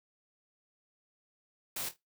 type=noise with echo; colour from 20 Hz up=white; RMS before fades=-37 dBFS; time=1.76-1.89 s; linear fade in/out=5 ms; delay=25 ms; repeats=3; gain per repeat=-11 dB; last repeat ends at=1.965 s; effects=noise-tail reverb RT60 0.2 s tail -22 dB re dry